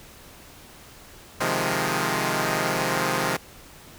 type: chord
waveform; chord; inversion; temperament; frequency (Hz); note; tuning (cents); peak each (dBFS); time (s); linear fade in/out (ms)
5% pulse; F minor seventh; second; equal; 130.81 / 155.56 / 174.61 / 207.7; C3 / Eb3 / F3 / Ab3; 0 / 0 / 0 / 0; -17; 1.4-3.37; 10
effects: pink hiss -47 dBFS RMS until 3.98 s